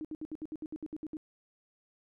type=tone bursts; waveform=sine; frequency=310 Hz; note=D#4; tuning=6 cents flat; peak=-36 dBFS; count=12; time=0.01-1.169 s; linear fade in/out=0 ms; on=37 ms; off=65 ms; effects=none